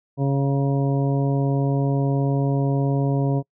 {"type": "harmonic tone with a mistuned harmonic", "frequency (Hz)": 138.59, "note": "C#3", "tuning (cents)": 0, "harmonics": [1, 2, 3, 4, 5, 7], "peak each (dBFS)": [-19, -25, -29, -31, -33, -36], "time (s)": [0.17, 3.43], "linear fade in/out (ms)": 50, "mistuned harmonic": 7, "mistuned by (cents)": -30, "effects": ["noise-tail reverb RT60 0.1 s tail -26 dB re dry"]}